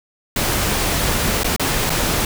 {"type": "noise with dropouts", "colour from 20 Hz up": "pink", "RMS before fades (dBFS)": -19, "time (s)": [0.36, 2.25], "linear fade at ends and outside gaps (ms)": 2, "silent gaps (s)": [[1.434, 1.444], [1.563, 1.596], [1.896, 1.902]], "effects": []}